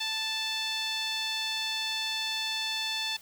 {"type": "tone with band-pass filter", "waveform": "sawtooth", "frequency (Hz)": 880, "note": "A5", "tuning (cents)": 0, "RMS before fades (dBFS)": -32, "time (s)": [0, 3.17], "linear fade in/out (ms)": 10, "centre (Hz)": 3800, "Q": 2.6, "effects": ["white hiss -53 dBFS RMS until 3.21 s"]}